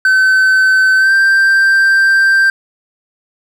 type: tone with pitch glide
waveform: triangle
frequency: 1529 to 1572.9 Hz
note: G6 to G6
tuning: -44 to +5 cents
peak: -5 dBFS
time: 0.05-2.5 s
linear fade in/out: 2 ms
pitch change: +49 cents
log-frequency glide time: 0.97-1.13 s
effects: none